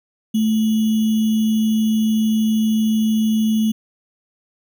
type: tone with sample-and-hold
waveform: sine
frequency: 218.5 Hz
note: A3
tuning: 12 cents flat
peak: -14 dBFS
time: 0.34-3.72 s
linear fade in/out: 10 ms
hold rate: 3150 Hz
effects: none

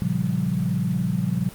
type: chord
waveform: sine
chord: G half-diminished seventh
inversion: first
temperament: equal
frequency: 116.54 / 138.59 / 174.61 / 196 Hz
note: Bb2 / Db3 / F3 / G3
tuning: 0 / 0 / 0 / 0 cents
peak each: -28 / -27 / -24 / -27 dBFS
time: 0.02-1.49 s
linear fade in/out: 0 ms
effects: pink hiss -43 dBFS RMS until 1.54 s + Opus 32 kbps

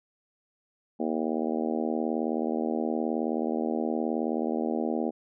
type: harmonic tone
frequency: 79 Hz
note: D#2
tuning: 27 cents sharp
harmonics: 3 / 4 / 5 / 6 / 7 / 8 / 9 / 10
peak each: -30 / -32 / -34 / -36 / -37 / -38 / -39 / -40 dBFS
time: 0.99-5.11 s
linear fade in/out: 20 ms
effects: none

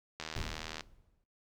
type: click train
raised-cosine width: 0.2 ms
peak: -22 dBFS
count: 49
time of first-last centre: 0.2-0.808 s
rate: 79 Hz
type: noise with exponential decay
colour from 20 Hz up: brown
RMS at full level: -36 dBFS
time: 0.36-1.24 s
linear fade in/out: 1 ms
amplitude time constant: 190 ms
effects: noise-tail reverb RT60 0.3 s tail -22 dB re dry

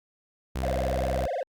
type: tone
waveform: sawtooth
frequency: 64.7 Hz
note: C2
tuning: 19 cents flat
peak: -24 dBFS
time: 0.55-1.27 s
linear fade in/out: 10 ms
type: tone with vibrato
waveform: triangle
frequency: 606 Hz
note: D#5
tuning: 46 cents flat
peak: -25 dBFS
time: 0.63-1.43 s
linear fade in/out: 2 ms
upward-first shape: sine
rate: 20 Hz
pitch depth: 300 cents each way
effects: Opus 48 kbps

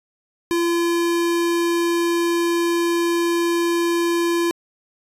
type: tone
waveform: square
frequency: 341.3 Hz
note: F4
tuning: 40 cents flat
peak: -18 dBFS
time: 0.51-4.51 s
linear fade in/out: 0 ms
effects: resampled to 32000 Hz

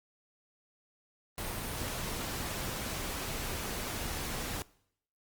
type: noise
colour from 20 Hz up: pink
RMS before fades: -37 dBFS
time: 1.38-4.62 s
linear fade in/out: 0 ms
effects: noise-tail reverb RT60 0.7 s tail -22 dB re dry + Opus 32 kbps

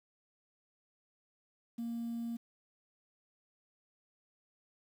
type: tone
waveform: sine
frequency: 233.1 Hz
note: A#3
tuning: in tune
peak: -34 dBFS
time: 1.78-2.37 s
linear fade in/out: 10 ms
effects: tanh soft clip ceiling -34 dBFS + 10-bit

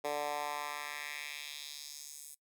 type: tone with high-pass filter sweep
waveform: 10% pulse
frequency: 146.83 Hz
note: D3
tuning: in tune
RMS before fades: -41 dBFS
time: 0.04-2.35 s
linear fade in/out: 10 ms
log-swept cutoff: 500 to 9100 Hz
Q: 1.8
effects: noise-tail reverb RT60 0.1 s tail -20 dB re dry

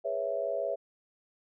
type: chord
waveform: sine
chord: C# minor seventh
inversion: second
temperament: equal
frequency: 415.3 / 493.9 / 554.4 / 659.3 Hz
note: G#4 / B4 / C#5 / E5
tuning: 0 / 0 / 0 / 0 cents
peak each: -39 / -37 / -33 / -33 dBFS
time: 0.04-0.76 s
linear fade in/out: 20 ms
effects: none

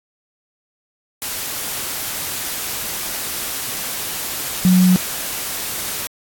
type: tone in noise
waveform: sine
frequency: 183.1 Hz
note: F#3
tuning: 18 cents flat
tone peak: -9 dBFS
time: 4.65-4.96 s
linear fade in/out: 0 ms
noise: white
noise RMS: -25 dBFS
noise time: 1.22-6.07 s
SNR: +13 dB
effects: AAC 64 kbps

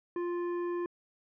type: tone with hard clipping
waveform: sine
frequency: 349.2 Hz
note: F4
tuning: in tune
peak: -33 dBFS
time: 0.16-0.86 s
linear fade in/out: 2 ms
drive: 11 dB
effects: low-pass 2000 Hz 12 dB/octave

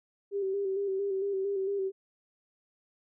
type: tone with vibrato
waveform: sine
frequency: 392 Hz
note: G4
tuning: in tune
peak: -28 dBFS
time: 0.31-1.92 s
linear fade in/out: 50 ms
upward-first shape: square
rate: 4.4 Hz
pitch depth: 37 cents each way
effects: none

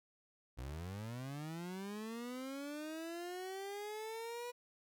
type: linear sweep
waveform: 30% pulse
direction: up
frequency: 58.27 to 490 Hz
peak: -40 dBFS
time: 0.57-4.52 s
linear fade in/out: 20 ms
effects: none

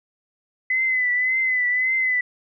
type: tone with vibrato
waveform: sine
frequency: 2019 Hz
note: B6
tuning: 38 cents sharp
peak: -18 dBFS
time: 0.7-2.21 s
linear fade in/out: 5 ms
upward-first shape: triangle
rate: 1.8 Hz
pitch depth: 54 cents each way
effects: none

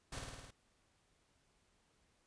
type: noise with echo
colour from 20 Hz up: pink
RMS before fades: -45 dBFS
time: 0.12-0.19 s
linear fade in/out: 5 ms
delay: 53 ms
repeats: 6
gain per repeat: -2 dB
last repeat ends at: 0.508 s
effects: pink hiss -75 dBFS RMS until 2.26 s + resampled to 22050 Hz

